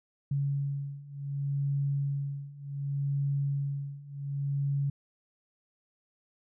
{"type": "beating tone pair", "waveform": "sine", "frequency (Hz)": [140, 140.67], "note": ["C#3", "C#3"], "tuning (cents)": [18, 26], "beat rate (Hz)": 0.67, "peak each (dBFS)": [-33, -31], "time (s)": [0.31, 4.9], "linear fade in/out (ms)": 5, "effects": []}